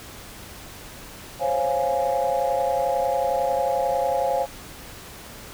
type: chord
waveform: sine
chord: Db major seventh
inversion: third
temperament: equal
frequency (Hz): 523.3 / 554.4 / 698.5 / 830.6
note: C5 / Db5 / F5 / Ab5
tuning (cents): 0 / 0 / 0 / 0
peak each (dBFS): -25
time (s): 1.39-4.47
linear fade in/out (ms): 50
effects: tanh soft clip ceiling -12 dBFS + pink hiss -41 dBFS RMS until 5.53 s